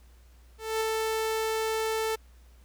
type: tone with ADSR envelope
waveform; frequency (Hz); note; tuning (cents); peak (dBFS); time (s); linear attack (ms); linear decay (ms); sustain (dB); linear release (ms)
sawtooth; 441.8; A4; +7; -21; 0.58-2.16; 230; 5; -2; 12
effects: added 60 Hz sine -52 dBFS peak until 2.64 s + pink hiss -64 dBFS RMS until 2.64 s